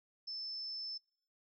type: tone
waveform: sine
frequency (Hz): 5274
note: E8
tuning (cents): 0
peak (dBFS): -40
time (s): 0.27-0.98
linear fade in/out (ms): 10
effects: noise-tail reverb RT60 0.6 s tail -25 dB re dry